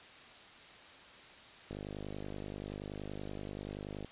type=click train; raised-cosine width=2 ms; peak=-29 dBFS; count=119; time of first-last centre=1.71-4.047 s; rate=50.5 Hz; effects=white hiss -54 dBFS RMS until 4.11 s + resampled to 8000 Hz